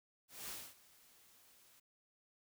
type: noise with ADSR envelope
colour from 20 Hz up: white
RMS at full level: -45 dBFS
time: 0.28-1.8 s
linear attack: 210 ms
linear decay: 250 ms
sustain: -21 dB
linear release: 8 ms
effects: none